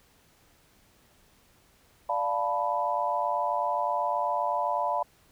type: chord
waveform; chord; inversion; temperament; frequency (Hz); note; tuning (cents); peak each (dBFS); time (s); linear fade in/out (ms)
sine; B half-diminished seventh; first; equal; 587.3 / 698.5 / 880 / 987.8; D5 / F5 / A5 / B5; 0 / 0 / 0 / 0; -32 / -31 / -31 / -29; 2.09-5.03; 5
effects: pink hiss -62 dBFS RMS until 5.31 s